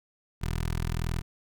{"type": "tone with notch filter", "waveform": "15% pulse", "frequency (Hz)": 41.2, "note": "E1", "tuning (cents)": 0, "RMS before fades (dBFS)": -30, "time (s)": [0.41, 1.22], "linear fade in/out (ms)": 20, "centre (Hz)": 530, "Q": 0.98, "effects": []}